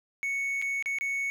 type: tone with dropouts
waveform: triangle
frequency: 2217 Hz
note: C#7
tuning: in tune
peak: -26 dBFS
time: 0.23-1.3 s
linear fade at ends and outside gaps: 0 ms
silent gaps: 0.616-0.623 / 0.825-0.859 / 0.986-1.01 s
effects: none